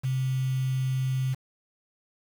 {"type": "tone with quantisation", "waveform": "sine", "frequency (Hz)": 130.9, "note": "C3", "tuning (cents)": 1, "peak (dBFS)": -24, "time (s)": [0.03, 1.35], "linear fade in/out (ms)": 20, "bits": 7, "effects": []}